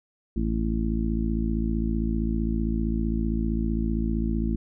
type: harmonic tone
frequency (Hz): 55.4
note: A1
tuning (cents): +13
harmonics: 1 / 2 / 3 / 4 / 5 / 6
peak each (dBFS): -26 / -36 / -32 / -28 / -35 / -33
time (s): 0.36-4.56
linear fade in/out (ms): 5
effects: none